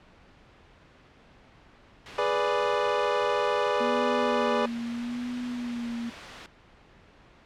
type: noise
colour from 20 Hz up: white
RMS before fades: -38 dBFS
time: 2.06-6.46 s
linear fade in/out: 0 ms
type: chord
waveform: 25% pulse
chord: G# diminished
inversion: none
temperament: equal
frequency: 415.3 / 493.9 / 587.3 Hz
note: G#4 / B4 / D5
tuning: 0 / 0 / 0 cents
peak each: -25 / -24 / -24 dBFS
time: 2.18-4.66 s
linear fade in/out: 5 ms
type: tone with vibrato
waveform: sine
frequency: 240.2 Hz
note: B3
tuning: 48 cents flat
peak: -30 dBFS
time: 3.8-6.1 s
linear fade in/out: 10 ms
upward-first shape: sine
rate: 0.79 Hz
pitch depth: 42 cents each way
effects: pink hiss -55 dBFS RMS until 7.45 s + low-pass 3000 Hz 12 dB/octave